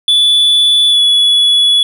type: tone with pitch glide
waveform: triangle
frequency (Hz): 3458 to 3401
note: A7 to G#7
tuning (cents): -31 to +40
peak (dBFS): -5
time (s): 0.08-1.83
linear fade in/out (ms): 2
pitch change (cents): -29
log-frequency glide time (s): 0.88-1
effects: none